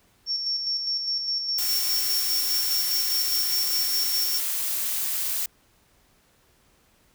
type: tone with tremolo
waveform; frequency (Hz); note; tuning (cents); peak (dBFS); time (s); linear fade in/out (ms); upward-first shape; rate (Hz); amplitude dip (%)
sine; 5470; F8; -37; -23; 0.26-4.41; 50; square; 4.9; 40
type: noise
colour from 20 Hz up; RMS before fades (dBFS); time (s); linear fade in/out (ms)
blue; -27; 1.58-5.46; 5
effects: pink hiss -62 dBFS RMS until 7.14 s